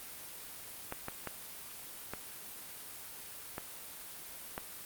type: clicks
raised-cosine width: 0.5 ms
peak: -22 dBFS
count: 6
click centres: 0.924 / 1.084 / 1.273 / 2.136 / 3.581 / 4.579 s
effects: white hiss -47 dBFS RMS until 4.85 s + Opus 32 kbps